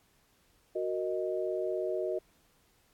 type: chord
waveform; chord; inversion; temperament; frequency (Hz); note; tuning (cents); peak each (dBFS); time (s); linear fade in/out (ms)
sine; D# minor; first; equal; 370 / 466.2 / 622.3; F#4 / A#4 / D#5; 0 / 0 / 0; -33 / -37 / -34; 0.75-2.19; 10
effects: pink hiss -68 dBFS RMS until 2.93 s + AAC 64 kbps